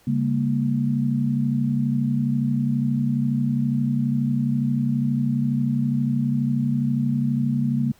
sine chord, G diminished, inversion second, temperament equal with one note detuned, 138.59 / 200.8 / 233.1 Hz, Db3 / G3 / Bb3, 0 / +42 / 0 cents, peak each -23 / -27 / -22 dBFS, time 0.07-7.92 s, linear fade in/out 5 ms, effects pink hiss -57 dBFS RMS until 7.99 s

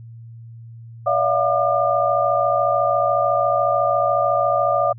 sine tone cluster, 574 / 660 / 714 / 1203 Hz, D5 / E5 / F5 / D6, -40 / +2 / +38 / +41 cents, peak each -21 dBFS, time 1.06-4.93 s, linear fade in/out 10 ms, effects added 115 Hz sine -36 dBFS peak until 4.98 s

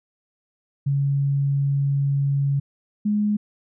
sine tone pair in turn, 139.8 / 208.8 Hz, C#3 / G#3, +15 / +10 cents, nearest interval perfect fifth, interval 695 cents, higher second, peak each -18 dBFS, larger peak neither, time 0.86-2.6 / 3.05-3.37 s, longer first, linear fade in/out 10 ms, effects none

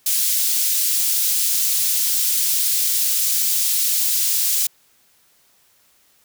white high-pass noise, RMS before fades -19 dBFS, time 0.06-4.67 s, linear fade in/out 5 ms, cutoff 4300 Hz, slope 12 dB/octave, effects white hiss -58 dBFS RMS until 6.24 s

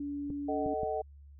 sine tone, 286.6 Hz, D4, 42 cents flat, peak -34 dBFS, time 0-0.74 s, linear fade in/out 5 ms
clicks, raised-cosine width 3 ms, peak -27 dBFS, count 3, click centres 0.303 / 0.662 / 0.833 s
sine chord, D# diminished, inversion second, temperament equal with one note detuned, 440 / 622.3 / 754.7 Hz, A4 / D#5 / F#5, 0 / 0 / +34 cents, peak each -35 dBFS, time 0.48-1.02 s, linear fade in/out 10 ms
effects added 71 Hz sine -50 dBFS peak until 1.39 s

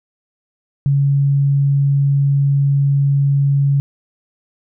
sine tone, 140 Hz, C#3, 18 cents sharp, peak -11 dBFS, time 0.86-3.8 s, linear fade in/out 0 ms, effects none

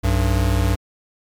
square tone pair together, 61.5 / 96.59 Hz, B1 / G2, -7 / -25 cents, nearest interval minor sixth, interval 782 cents, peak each -19 dBFS, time 0.03-0.76 s, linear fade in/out 20 ms, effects MP3 96 kbps

